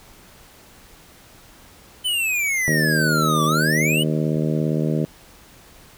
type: exponential two-way sweep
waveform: square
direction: down then up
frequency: 3056 to 1136 to 3056 Hz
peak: -20 dBFS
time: 2.04-4.04 s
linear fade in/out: 20 ms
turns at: 3.45 s
type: harmonic tone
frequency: 77.5 Hz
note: D#2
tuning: 6 cents flat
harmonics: 2 / 3 / 4 / 5 / 6 / 7 / 8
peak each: -21 / -25 / -27 / -29 / -31 / -32 / -33 dBFS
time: 2.68-5.05 s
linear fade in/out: 0 ms
effects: pink hiss -48 dBFS RMS until 5.97 s